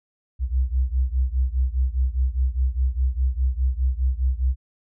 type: beating tone pair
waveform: sine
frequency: 62.2 / 67.1 Hz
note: B1 / C2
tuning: +13 / +44 cents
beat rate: 4.9 Hz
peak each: -21 / -23 dBFS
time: 0.39-4.56 s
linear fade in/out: 50 ms
effects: none